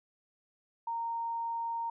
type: tone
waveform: sine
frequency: 925 Hz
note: A#5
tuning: 14 cents flat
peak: -32 dBFS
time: 0.87-1.9 s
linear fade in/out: 5 ms
effects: none